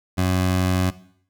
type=tone; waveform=20% pulse; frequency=92 Hz; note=F#2; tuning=9 cents flat; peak=-13 dBFS; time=0.17-0.91 s; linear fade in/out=20 ms; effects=noise-tail reverb RT60 0.6 s tail -17 dB re dry